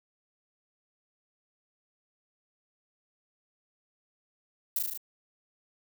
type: noise with echo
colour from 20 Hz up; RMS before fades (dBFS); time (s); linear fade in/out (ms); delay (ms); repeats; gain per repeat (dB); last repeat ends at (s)
violet; -28; 4.76-4.79; 2; 37; 5; -2; 4.975
effects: none